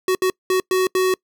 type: tone bursts at uneven times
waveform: square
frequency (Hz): 372.6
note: F#4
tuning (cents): +12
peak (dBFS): -16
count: 5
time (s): 0.08-0.15 / 0.22-0.3 / 0.5-0.6 / 0.71-0.87 / 0.95-1.14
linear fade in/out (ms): 2
effects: noise-tail reverb RT60 0.1 s tail -26 dB re dry